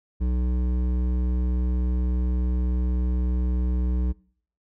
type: tone with hard clipping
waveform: sine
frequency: 61.74 Hz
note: B1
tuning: in tune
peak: -23 dBFS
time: 0.2-4.13 s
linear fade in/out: 20 ms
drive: 11 dB
effects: noise-tail reverb RT60 0.6 s tail -24 dB re dry